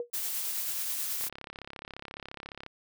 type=tone with exponential decay; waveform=sine; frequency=478.6 Hz; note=A#4; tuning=46 cents sharp; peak=-27 dBFS; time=0-0.1 s; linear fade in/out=1 ms; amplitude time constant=20 ms
type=noise with tremolo; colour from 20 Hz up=blue; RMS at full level=-32 dBFS; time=0.13-1.29 s; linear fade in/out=10 ms; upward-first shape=triangle; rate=9.3 Hz; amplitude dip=30%
type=click train; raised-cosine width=0.3 ms; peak=-25 dBFS; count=51; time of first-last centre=1.21-2.663 s; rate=34.4 Hz
effects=none